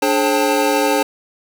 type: tone cluster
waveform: square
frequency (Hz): 292.3 / 423.2 / 535 / 793 / 889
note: D4 / G#4 / C5 / G5 / A5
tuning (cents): -8 / +33 / +38 / +20 / +18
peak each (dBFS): -21 / -21 / -20 / -23 / -22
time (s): 0.02-1.03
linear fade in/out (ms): 5
effects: none